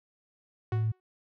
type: tone with exponential decay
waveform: sawtooth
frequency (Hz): 370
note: F#4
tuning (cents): 0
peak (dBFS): -29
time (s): 0.72-1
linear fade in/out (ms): 1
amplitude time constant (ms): 60
type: tone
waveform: sine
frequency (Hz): 110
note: A2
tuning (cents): 0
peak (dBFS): -25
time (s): 0.72-0.92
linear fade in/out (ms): 10
effects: low-pass 2000 Hz 12 dB/octave